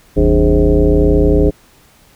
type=tone with frequency modulation; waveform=sine; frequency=185 Hz; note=F#3; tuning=in tune; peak=-7 dBFS; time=0.16-1.51 s; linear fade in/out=20 ms; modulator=113 Hz; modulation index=2.8; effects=pink hiss -48 dBFS RMS until 2.15 s